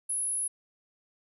sine tone, 10548 Hz, E9, in tune, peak -28 dBFS, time 0.09-0.48 s, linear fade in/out 10 ms, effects none

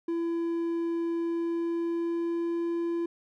triangle tone with pitch glide, 336 to 339.1 Hz, E4 to E4, +33 to +49 cents, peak -25 dBFS, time 0.08-3.06 s, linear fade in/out 5 ms, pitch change +16 cents, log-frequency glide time 1.14-2.71 s, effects none

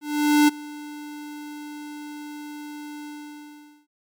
square tone with ADSR envelope, 296.6 Hz, D4, 17 cents sharp, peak -13 dBFS, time 0.01-3.87 s, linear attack 470 ms, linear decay 17 ms, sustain -22 dB, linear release 810 ms, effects MP3 96 kbps

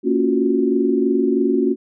sine chord, Gb major seventh, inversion first, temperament just, 231.2 / 277.5 / 346.9 / 370 Hz, Bb3 / Db4 / F4 / Gb4, -14 / +2 / -12 / 0 cents, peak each -21 / -19 / -22 / -19 dBFS, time 0.03-1.76 s, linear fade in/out 50 ms, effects none

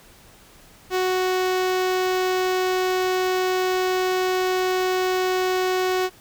sawtooth tone with notch filter, 370.1 Hz, F#4, in tune, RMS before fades -22 dBFS, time 0.9-6.1 s, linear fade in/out 50 ms, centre 10000 Hz, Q 1.1, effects pink hiss -50 dBFS RMS until 6.2 s

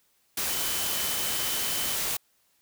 sine tone in noise, 3044 Hz, F#7, 48 cents sharp, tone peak -37 dBFS, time 0.5-1.95 s, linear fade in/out 5 ms, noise white, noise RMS -29 dBFS, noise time 0.37-2.17 s, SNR -11 dB, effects white hiss -68 dBFS RMS until 2.61 s

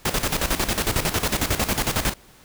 pink noise with tremolo, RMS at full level -21 dBFS, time 0.05-2.14 s, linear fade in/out 5 ms, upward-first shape square, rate 11 Hz, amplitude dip 70%, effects pink hiss -51 dBFS RMS until 2.44 s

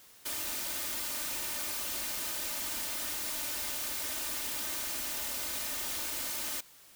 white noise with comb filter, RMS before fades -36 dBFS, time 0.25-6.61 s, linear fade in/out 10 ms, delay 3.3 ms, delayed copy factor +0.6, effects white hiss -57 dBFS RMS until 6.95 s

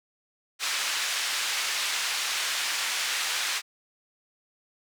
pink band-pass noise, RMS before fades -29 dBFS, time 0.59-3.62 s, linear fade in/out 50 ms, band 1700 to 7300 Hz, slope 12 dB/octave, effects none

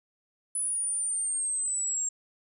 sine exponential sweep, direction down, 10000 to 7459 Hz, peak -27 dBFS, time 0.55-2.09 s, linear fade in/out 5 ms, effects none

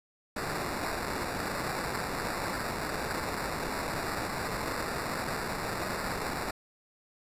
violet noise with sample-and-hold, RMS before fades -34 dBFS, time 0.36-6.51 s, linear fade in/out 5 ms, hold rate 3150 Hz, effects resampled to 32000 Hz

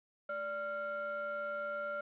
triangle ring-modulated tone, 400.7 Hz, G4, 38 cents sharp, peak -31 dBFS, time 0.29-2.01 s, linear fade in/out 5 ms, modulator 985 Hz, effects resampled to 8000 Hz + 11-bit

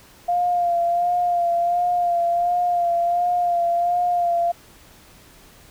sine tone with vibrato, 698.5 Hz, F5, in tune, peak -17 dBFS, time 0.28-4.52 s, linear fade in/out 10 ms, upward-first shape sine, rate 1.4 Hz, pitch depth 30 cents each way, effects pink hiss -49 dBFS RMS until 5.7 s

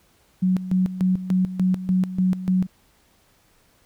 sine tone with tremolo, 185 Hz, F#3, in tune, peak -16 dBFS, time 0.42-2.67 s, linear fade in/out 10 ms, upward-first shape square, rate 3.4 Hz, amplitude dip 75%, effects pink hiss -60 dBFS RMS until 3.85 s

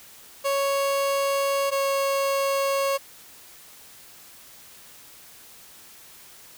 30% pulse tone pair in turn, 554 / 550.2 Hz, C#5 / C#5, -1 / -13 cents, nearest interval unison, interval 12 cents, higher first, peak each -19 dBFS, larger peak neither, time 0.44-1.71 / 1.71-2.98 s, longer neither, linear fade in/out 20 ms, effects white hiss -48 dBFS RMS until 6.57 s

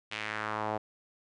sawtooth tone with band-pass filter sweep, 107.5 Hz, A2, 40 cents flat, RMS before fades -35 dBFS, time 0.11-0.78 s, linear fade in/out 10 ms, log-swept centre 2800 to 700 Hz, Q 2, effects resampled to 22050 Hz

